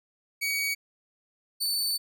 sawtooth tone pair in turn, 2256 / 4512 Hz, C#7 / C#8, +30 / +30 cents, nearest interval octave, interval 1200 cents, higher second, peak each -23 dBFS, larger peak neither, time 0.41-0.75 / 1.6-1.98 s, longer second, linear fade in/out 20 ms, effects none

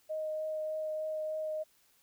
sine tone with vibrato, 622.3 Hz, D#5, in tune, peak -33 dBFS, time 0.09-1.64 s, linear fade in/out 20 ms, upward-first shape triangle, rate 3.3 Hz, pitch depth 10 cents each way, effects white hiss -68 dBFS RMS until 2.02 s

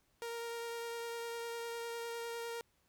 sawtooth tone with vibrato, 466.1 Hz, A#4, in tune, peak -36 dBFS, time 0.22-2.61 s, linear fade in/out 0 ms, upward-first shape triangle, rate 9.9 Hz, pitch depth 12 cents each way, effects pink hiss -75 dBFS RMS until 2.88 s

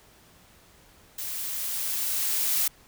blue noise with level ramp, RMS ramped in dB -34 to -24 dBFS, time 1.18-2.68 s, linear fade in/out 5 ms, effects pink hiss -56 dBFS RMS until 2.87 s

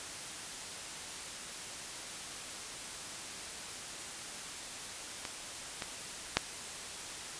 clicks, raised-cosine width 0.2 ms, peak -20 / -18 / -7 dBFS, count 3, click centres 5.252 / 5.822 / 6.37 s, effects white hiss -43 dBFS RMS until 7.39 s + resampled to 22050 Hz

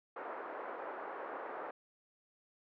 pink band-pass noise, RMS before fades -44 dBFS, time 0.16-1.71 s, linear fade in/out 5 ms, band 400 to 1500 Hz, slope 24 dB/octave, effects none

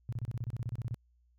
sine tone bursts, 117.3 Hz, A#2, 11 cents sharp, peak -32 dBFS, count 14, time 0.09-0.944 s, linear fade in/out 0 ms, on 35 ms, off 28 ms, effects added 60 Hz sine -65 dBFS peak until 1.38 s

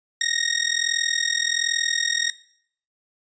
15% pulse tone with amplitude modulation, 1867 Hz, A#6, 2 cents sharp, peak -11 dBFS, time 0.21-2.3 s, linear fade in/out 2 ms, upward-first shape sine, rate 41.3 Hz, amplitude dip 90%, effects noise-tail reverb RT60 0.6 s tail -18 dB re dry + resampled to 16000 Hz

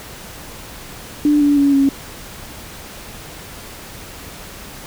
sine tone with pitch steps, 295.4 / 288.5 / 281.7 / 275.1 Hz, D4 / D4 / C#4 / C#4, +10 / -31 / +28 / -13 cents, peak -10 dBFS, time 1.25-1.89 s, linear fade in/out 2 ms, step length 160 ms, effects pink hiss -35 dBFS RMS until 4.86 s

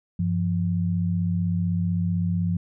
sine tone pair together, 96.98 / 172.8 Hz, G2 / F3, -18 / -18 cents, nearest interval minor seventh, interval 1000 cents, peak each -25 / -23 dBFS, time 0.19-2.57 s, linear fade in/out 5 ms, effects none

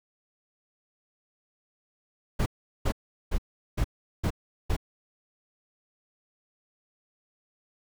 brown noise bursts, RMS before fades -25 dBFS, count 6, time 2.39-4.766 s, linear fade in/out 10 ms, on 71 ms, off 390 ms, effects none

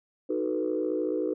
sine chord, B dominant seventh, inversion first, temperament equal, 311.1 / 370 / 440 / 493.9 Hz, D#4 / F#4 / A4 / B4, 0 / 0 / 0 / 0 cents, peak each -30 / -31 / -32 / -31 dBFS, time 0.29-1.34 s, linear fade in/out 10 ms, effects tanh soft clip ceiling -17 dBFS

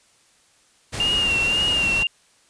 pink noise, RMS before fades -29 dBFS, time 0.92-2.04 s, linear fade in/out 20 ms
sine tone with vibrato, 2794 Hz, F7, in tune, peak -18 dBFS, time 1-2.07 s, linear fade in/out 2 ms, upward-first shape sine, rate 1.9 Hz, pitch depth 47 cents each way
effects white hiss -58 dBFS RMS until 2.49 s + resampled to 22050 Hz

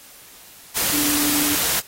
sine tone in noise, 293.7 Hz, D4, in tune, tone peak -23 dBFS, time 0.92-1.56 s, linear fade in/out 20 ms, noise white, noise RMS -21 dBFS, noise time 0.75-1.81 s, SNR -5 dB, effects white hiss -45 dBFS RMS until 1.87 s + AAC 48 kbps

